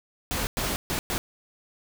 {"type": "noise bursts at uneven times", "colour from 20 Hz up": "pink", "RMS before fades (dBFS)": -28, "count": 4, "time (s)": [[0.31, 0.47], [0.57, 0.76], [0.9, 0.99], [1.1, 1.18]], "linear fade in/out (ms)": 0, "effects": []}